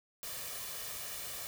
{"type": "noise with comb filter", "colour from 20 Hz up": "white", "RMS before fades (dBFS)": -42, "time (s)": [0.23, 1.47], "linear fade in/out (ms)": 0, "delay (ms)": 1.7, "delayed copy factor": 0.55, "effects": []}